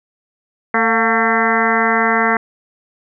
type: harmonic tone with a mistuned harmonic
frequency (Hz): 225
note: A3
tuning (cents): +39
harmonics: 1 / 2 / 3 / 4 / 5 / 6 / 7 / 8 / 9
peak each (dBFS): -21 / -21 / -21 / -21 / -21 / -21 / -21 / -21 / -21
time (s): 0.74-2.37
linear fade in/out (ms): 2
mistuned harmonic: 3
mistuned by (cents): +64
effects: none